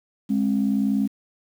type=tone pair together; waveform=sine; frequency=207.7 / 268 Hz; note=G#3 / C4; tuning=0 / +42 cents; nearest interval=major third; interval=442 cents; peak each=-20 / -22 dBFS; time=0.29-1.08 s; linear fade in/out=20 ms; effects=tanh soft clip ceiling -12 dBFS + 8-bit